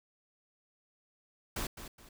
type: noise with echo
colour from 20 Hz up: pink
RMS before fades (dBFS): -36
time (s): 1.56-1.67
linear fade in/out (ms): 5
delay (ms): 210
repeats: 2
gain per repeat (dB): -10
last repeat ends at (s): 2.09
effects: none